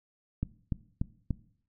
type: click train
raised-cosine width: 5 ms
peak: -17 dBFS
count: 4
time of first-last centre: 0.43-1.307 s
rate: 3.42 Hz
effects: noise-tail reverb RT60 0.6 s tail -19 dB re dry

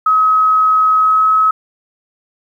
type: tone with pitch glide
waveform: sine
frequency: 1275 to 1283.1 Hz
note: D#6 to E6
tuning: +42 to -47 cents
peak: -8 dBFS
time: 0.06-1.51 s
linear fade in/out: 5 ms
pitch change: +11 cents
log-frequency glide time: 1-1.27 s
effects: 8-bit

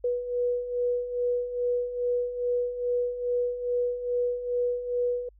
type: beating tone pair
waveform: sine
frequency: 486.8 / 489.2 Hz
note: B4 / B4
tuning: -25 / -16 cents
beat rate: 2.4 Hz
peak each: -32 / -26 dBFS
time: 0.04-5.29 s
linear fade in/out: 5 ms
effects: added 50 Hz sine -54 dBFS peak until 5.39 s

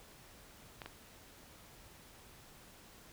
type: clicks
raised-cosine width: 0.3 ms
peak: -28 dBFS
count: 2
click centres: 0.818 / 0.86 s
effects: pink hiss -58 dBFS RMS until 3.12 s

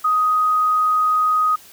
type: tone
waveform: sine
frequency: 1251 Hz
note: D#6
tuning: 9 cents sharp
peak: -14 dBFS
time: 0.04-1.56 s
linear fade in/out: 10 ms
effects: white hiss -45 dBFS RMS until 1.72 s

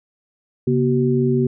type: tone cluster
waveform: sine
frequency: 135.1 / 240.6 / 378.7 Hz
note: C#3 / B3 / F#4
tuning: -44 / -45 / +40 cents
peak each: -19 dBFS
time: 0.67-1.47 s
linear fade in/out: 5 ms
effects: none

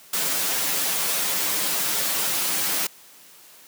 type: noise with comb filter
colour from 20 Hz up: white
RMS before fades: -24 dBFS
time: 0.13-2.87 s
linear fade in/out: 5 ms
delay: 8.3 ms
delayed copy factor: -0.95
effects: white hiss -49 dBFS RMS until 3.67 s + high-pass 150 Hz 12 dB/octave

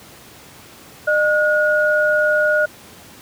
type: tone pair together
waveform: sine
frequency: 607.5 / 1445 Hz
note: D#5 / F#6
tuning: -42 / -41 cents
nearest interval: octave + minor third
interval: 1501 cents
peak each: -16 dBFS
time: 1.07-2.66 s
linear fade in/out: 10 ms
effects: pink hiss -42 dBFS RMS until 3.21 s + high-pass 100 Hz 12 dB/octave

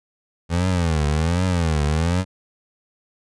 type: tone with vibrato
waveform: 25% pulse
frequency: 82.5 Hz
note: E2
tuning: 2 cents sharp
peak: -14 dBFS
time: 0.49-2.25 s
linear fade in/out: 50 ms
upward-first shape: triangle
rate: 1.3 Hz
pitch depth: 230 cents each way
effects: resampled to 22050 Hz

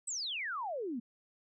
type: exponential sweep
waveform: sine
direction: down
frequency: 8380 to 220 Hz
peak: -35 dBFS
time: 0.07-1 s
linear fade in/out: 10 ms
effects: none

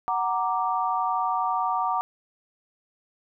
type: chord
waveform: sine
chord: Gb augmented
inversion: none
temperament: equal with one note detuned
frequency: 744.7 / 932.3 / 1174.7 Hz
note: Gb5 / Bb5 / D6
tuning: +11 / 0 / 0 cents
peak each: -27 dBFS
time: 0.08-2.01 s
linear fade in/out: 0 ms
effects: none

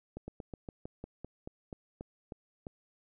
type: slowing click train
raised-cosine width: 2 ms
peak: -28 dBFS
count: 13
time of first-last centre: 0.17-2.668 s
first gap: 110 ms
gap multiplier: 1.11
effects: none

